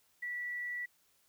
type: tone with quantisation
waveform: sine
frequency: 1952 Hz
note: B6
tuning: 21 cents flat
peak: -36 dBFS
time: 0.22-0.86 s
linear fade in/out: 10 ms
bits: 11
effects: white hiss -71 dBFS RMS until 1.28 s